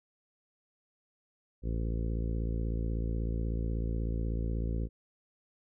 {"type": "harmonic tone", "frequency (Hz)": 56.3, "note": "A1", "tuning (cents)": 40, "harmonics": [1, 2, 3, 4, 5, 6, 7, 8, 9], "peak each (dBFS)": [-31, -37, -41, -43, -45, -47, -48, -49, -50], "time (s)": [1.62, 4.89], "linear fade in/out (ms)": 50, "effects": []}